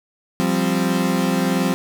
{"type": "chord", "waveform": "35% pulse", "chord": "F suspended second", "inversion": "none", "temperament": "equal", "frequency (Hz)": [174.61, 196, 261.6], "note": ["F3", "G3", "C4"], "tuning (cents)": [0, 0, 0], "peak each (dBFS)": -20, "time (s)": [0.4, 1.74], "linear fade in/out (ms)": 0, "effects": []}